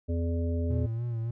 harmonic tone, 84.2 Hz, E2, 37 cents sharp, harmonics 1 / 3 / 5 / 7, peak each -27 / -34 / -38 / -40 dBFS, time 0.08-0.87 s, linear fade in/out 20 ms
triangle tone with vibrato, 116.54 Hz, A#2, in tune, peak -27 dBFS, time 0.7-1.31 s, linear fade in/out 5 ms, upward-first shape sine, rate 3.5 Hz, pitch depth 56 cents each way
effects none

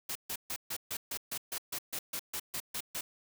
white noise bursts, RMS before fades -37 dBFS, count 15, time 0.09-3.01 s, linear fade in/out 5 ms, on 64 ms, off 140 ms, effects none

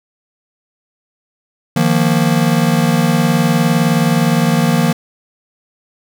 square chord, Eb suspended second, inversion none, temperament just, 155.56 / 175.01 / 233.3 Hz, Eb3 / F3 / Bb3, 0 / +4 / +2 cents, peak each -16 dBFS, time 1.76-4.93 s, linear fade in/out 5 ms, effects none

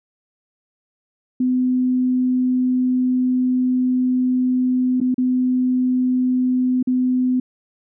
sine tone with dropouts, 253.3 Hz, B3, 44 cents sharp, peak -15 dBFS, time 1.4-7.4 s, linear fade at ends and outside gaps 5 ms, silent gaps 5.003-5.012 / 5.144-5.18 / 6.828-6.872 s, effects none

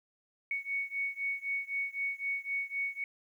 sine beating tone pair, 2223 / 2226.9 Hz, C#7 / C#7, +4 / +7 cents, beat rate 3.9 Hz, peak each -35 / -36 dBFS, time 0.51-3.04 s, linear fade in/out 2 ms, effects 11-bit

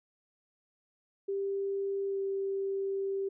sine tone with pitch glide, 394.4 to 391 Hz, G4 to G4, +11 to -4 cents, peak -30 dBFS, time 1.28-3.29 s, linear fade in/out 10 ms, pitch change -15 cents, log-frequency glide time 2.07-2.19 s, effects none

